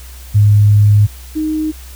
sine tone pair in turn, 103.83 / 310.6 Hz, G#2 / D#4, 0 / -3 cents, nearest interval octave + perfect fifth, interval 1897 cents, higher second, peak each -5 / -14 dBFS, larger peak first, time 0.34-1.07 / 1.35-1.72 s, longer first, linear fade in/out 20 ms, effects added 63 Hz sine -31 dBFS peak until 1.95 s + white hiss -39 dBFS RMS until 1.95 s

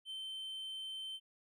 triangle tone, 3095 Hz, G7, 23 cents flat, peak -40 dBFS, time 0.05-1.2 s, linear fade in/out 50 ms, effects none

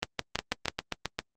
two click trains, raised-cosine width 0.2 ms, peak -11 / -9 dBFS, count 7 / 5, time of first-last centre 0.39-1.19 / 0.03-0.683 s, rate 7.5 / 6.13 Hz, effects Opus 32 kbps

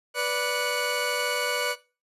30% pulse tone cluster, 491.9 / 585 / 1471 / 2229 Hz, B4 / D5 / F#6 / C#7, -7 / -7 / -11 / +9 cents, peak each -28 dBFS, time 0.14-1.76 s, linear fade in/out 50 ms, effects noise-tail reverb RT60 0.3 s tail -17 dB re dry + resampled to 32000 Hz

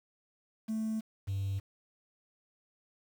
triangle tone pair in turn, 220 / 98 Hz, A3 / G2, 0 / 0 cents, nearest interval octave + major second, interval 1400 cents, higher first, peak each -28 dBFS, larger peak neither, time 0.68-1.01 / 1.27-1.6 s, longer neither, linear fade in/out 20 ms, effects tanh soft clip ceiling -27 dBFS + 9-bit

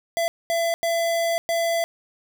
square tone bursts at uneven times, 672 Hz, E5, 33 cents sharp, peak -21 dBFS, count 4, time 0.17-0.28 / 0.5-0.74 / 0.83-1.38 / 1.49-1.84 s, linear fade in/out 0 ms, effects none

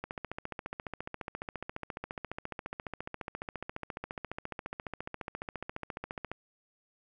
click train, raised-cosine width 0.5 ms, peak -22 dBFS, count 92, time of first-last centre 0.04-6.316 s, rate 14.5 Hz, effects none

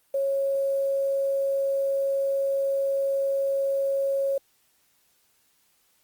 sine tone with quantisation, 549 Hz, C#5, 17 cents flat, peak -22 dBFS, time 0.14-4.38 s, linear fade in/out 5 ms, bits 8, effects white hiss -66 dBFS RMS until 6.03 s + Opus 32 kbps

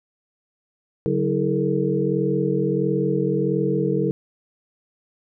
sine tone cluster, 143.4 / 187.7 / 324.2 / 420.6 / 462.1 Hz, D3 / F#3 / E4 / G#4 / A#4, -41 / +25 / -29 / +22 / -15 cents, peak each -25 dBFS, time 1.06-4.11 s, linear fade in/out 0 ms, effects none

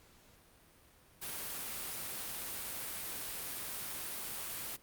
white noise, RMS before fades -41 dBFS, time 1.21-4.77 s, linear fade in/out 20 ms, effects pink hiss -63 dBFS RMS until 4.82 s + Opus 48 kbps

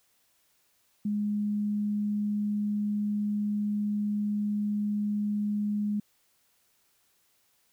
sine tone, 207.7 Hz, G#3, in tune, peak -26 dBFS, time 1.05-6 s, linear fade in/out 5 ms, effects white hiss -69 dBFS RMS until 7.72 s

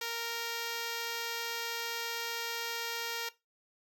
5% pulse tone, 464.6 Hz, A#4, 6 cents flat, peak -23 dBFS, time 0.01-3.29 s, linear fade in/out 5 ms, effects noise-tail reverb RT60 0.2 s tail -17 dB re dry

